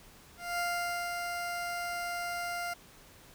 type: tone with ADSR envelope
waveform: 20% pulse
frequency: 698.5 Hz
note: F5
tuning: in tune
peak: -25 dBFS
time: 0.37-2.74 s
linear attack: 220 ms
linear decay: 500 ms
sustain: -4 dB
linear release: 10 ms
effects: pink hiss -56 dBFS RMS until 3.34 s